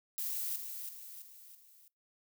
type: noise with echo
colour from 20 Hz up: violet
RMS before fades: -37 dBFS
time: 0.18-0.56 s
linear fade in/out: 0 ms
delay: 330 ms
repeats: 4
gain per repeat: -6 dB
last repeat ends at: 1.88 s
effects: noise-tail reverb RT60 0.2 s tail -23 dB re dry